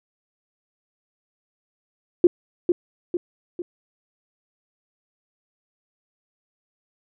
sine tone with echo, 351.3 Hz, F4, 10 cents sharp, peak -8 dBFS, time 2.24-2.27 s, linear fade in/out 2 ms, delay 450 ms, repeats 3, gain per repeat -6 dB, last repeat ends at 3.62 s, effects none

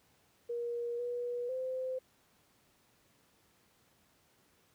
sine tone with pitch steps, 474.6 / 484.8 / 516 Hz, A#4 / B4 / C5, +31 / -32 / -24 cents, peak -34 dBFS, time 0.49-1.99 s, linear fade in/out 10 ms, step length 500 ms, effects pink hiss -69 dBFS RMS until 4.74 s + high-pass 80 Hz 12 dB/octave

